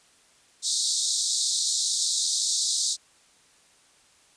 pink band-pass noise, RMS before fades -26 dBFS, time 0.62-2.97 s, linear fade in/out 50 ms, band 3700 to 9100 Hz, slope 96 dB/octave, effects white hiss -59 dBFS RMS until 4.36 s + resampled to 22050 Hz

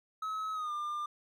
triangle tone with pitch glide, 1285 to 1198.9 Hz, E6 to D6, -45 to +35 cents, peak -32 dBFS, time 0.22-1.06 s, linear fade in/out 5 ms, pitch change -120 cents, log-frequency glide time 0.53-0.72 s, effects none

